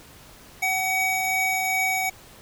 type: tone pair together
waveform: square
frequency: 754.5 / 2261 Hz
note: F#5 / C#7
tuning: +34 / +34 cents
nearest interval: octave + perfect fifth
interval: 1900 cents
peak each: -27 / -24 dBFS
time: 0.62-2.1 s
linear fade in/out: 10 ms
effects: pink hiss -48 dBFS RMS until 2.41 s